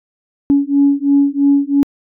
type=beating tone pair; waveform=sine; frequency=280 / 283 Hz; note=C#4 / C#4; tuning=+18 / +36 cents; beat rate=3 Hz; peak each=-12 dBFS; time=0.5-1.83 s; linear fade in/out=0 ms; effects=tanh soft clip ceiling -2 dBFS